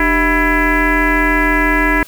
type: tone with frequency modulation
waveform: sine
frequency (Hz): 986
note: B5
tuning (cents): -3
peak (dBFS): -10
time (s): 0-2.03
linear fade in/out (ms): 2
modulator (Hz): 343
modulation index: 3.4
effects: white hiss -40 dBFS RMS until 2.07 s